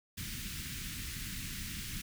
pink band-stop noise, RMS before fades -41 dBFS, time 0.17-2.02 s, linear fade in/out 10 ms, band 250 to 1700 Hz, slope 24 dB/octave, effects none

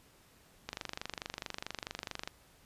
click train, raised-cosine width 0.2 ms, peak -20 dBFS, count 40, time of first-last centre 0.69-2.275 s, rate 24.6 Hz, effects pink hiss -63 dBFS RMS until 2.65 s + resampled to 32000 Hz

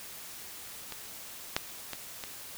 clicks, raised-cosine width 0.2 ms, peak -21 / -9 / -18 / -20 dBFS, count 4, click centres 0.923 / 1.565 / 1.933 / 2.238 s, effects white hiss -45 dBFS RMS until 2.57 s

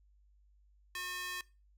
square tone with high-pass filter, 361.9 Hz, F#4, 38 cents flat, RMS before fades -41 dBFS, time 0.95-1.41 s, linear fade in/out 2 ms, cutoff 1700 Hz, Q 1.3, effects noise-tail reverb RT60 0.3 s tail -21 dB re dry + added 50 Hz sine -63 dBFS peak until 1.77 s

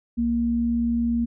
sine tone pair together, 62.3 / 234.5 Hz, B1 / A#3, +16 / +11 cents, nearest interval octave + major seventh, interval 2295 cents, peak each -31 / -20 dBFS, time 0.17-1.26 s, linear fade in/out 20 ms, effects none

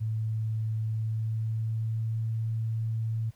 sine tone with pitch glide, 110.2 to 112.13 Hz, A2 to A2, +3 to +33 cents, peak -27 dBFS, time 0-3.31 s, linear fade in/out 20 ms, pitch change +30 cents, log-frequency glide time 0.82-2.25 s, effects pink hiss -65 dBFS RMS until 3.35 s

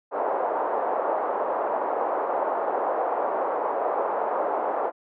pink band-pass noise, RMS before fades -26 dBFS, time 0.11-4.92 s, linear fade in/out 50 ms, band 480 to 1000 Hz, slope 24 dB/octave, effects none

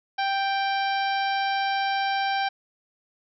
harmonic tone, 785 Hz, G5, 2 cents sharp, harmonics 1 / 2 / 3 / 4 / 5 / 6 / 7, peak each -24 / -30 / -34 / -36 / -38 / -40 / -41 dBFS, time 0.18-2.49 s, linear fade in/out 10 ms, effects none

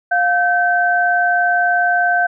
sine tone pair together, 707 / 1543.8 Hz, F5 / G6, +21 / -27 cents, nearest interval octave + major second, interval 1352 cents, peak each -15 dBFS, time 0.11-2.27 s, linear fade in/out 10 ms, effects none

